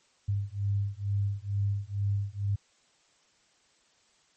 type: beating tone pair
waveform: sine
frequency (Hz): 99.5 / 101.7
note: G2 / G#2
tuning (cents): +26 / -36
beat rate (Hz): 2.2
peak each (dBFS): -30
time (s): 0.28-2.56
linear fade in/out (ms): 10
effects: white hiss -66 dBFS RMS until 4.36 s + MP3 32 kbps